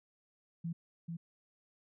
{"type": "tone with echo", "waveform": "sine", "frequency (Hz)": 167.5, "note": "E3", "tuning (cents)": 28, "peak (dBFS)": -35, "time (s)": [0.64, 0.73], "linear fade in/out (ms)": 10, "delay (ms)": 440, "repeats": 1, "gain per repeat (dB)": -3, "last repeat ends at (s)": 1.17, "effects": []}